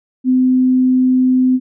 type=tone; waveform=sine; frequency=255.9 Hz; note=C4; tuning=38 cents flat; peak=-9 dBFS; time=0.24-1.6 s; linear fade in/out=50 ms; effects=none